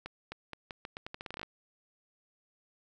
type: accelerating click train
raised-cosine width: 0.3 ms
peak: -24 dBFS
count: 16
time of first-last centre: 0.06-1.431 s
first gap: 260 ms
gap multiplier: 0.82
effects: none